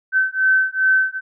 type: beating tone pair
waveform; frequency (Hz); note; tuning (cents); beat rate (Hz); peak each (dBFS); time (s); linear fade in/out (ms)
sine; 1533 / 1535.5; G6 / G6; -39 / -36; 2.5; -17; 0.12-1.21; 50
effects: none